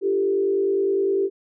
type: tone with frequency modulation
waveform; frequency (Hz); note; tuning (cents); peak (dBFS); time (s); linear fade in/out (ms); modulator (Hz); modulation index
sine; 390.5; G4; -7; -18; 0.01-1.3; 50; 49.8; 0.72
effects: none